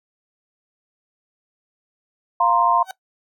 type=chord; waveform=sine; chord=F suspended fourth; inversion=none; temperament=equal; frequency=698.5 / 932.3 / 1046.5 Hz; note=F5 / Bb5 / C6; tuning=0 / 0 / 0 cents; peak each=-21 / -18 / -18 dBFS; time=2.4-2.83 s; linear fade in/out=5 ms
type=tone with exponential growth; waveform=30% pulse; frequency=758 Hz; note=F#5; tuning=42 cents sharp; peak=-23 dBFS; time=2.83-2.91 s; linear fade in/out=2 ms; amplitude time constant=17 ms
effects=noise-tail reverb RT60 0.1 s tail -18 dB re dry